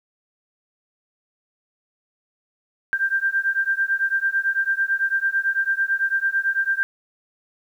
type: beating tone pair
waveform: sine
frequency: 1578 / 1587 Hz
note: G6 / G6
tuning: +11 / +21 cents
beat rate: 9 Hz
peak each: -22 dBFS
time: 2.93-6.83 s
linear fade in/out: 0 ms
effects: 9-bit